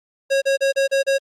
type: tone bursts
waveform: square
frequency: 546 Hz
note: C#5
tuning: 26 cents flat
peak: -16 dBFS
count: 6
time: 0.3-1.185 s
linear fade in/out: 20 ms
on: 120 ms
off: 33 ms
effects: low-pass 8000 Hz 12 dB/octave + Opus 48 kbps